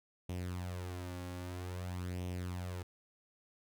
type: tone with flanger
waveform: sawtooth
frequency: 90 Hz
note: F#2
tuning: 47 cents flat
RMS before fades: -41 dBFS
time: 0.29-2.83 s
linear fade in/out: 5 ms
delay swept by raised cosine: 0.33 to 3.63 ms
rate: 0.51 Hz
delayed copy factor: +0.6
effects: none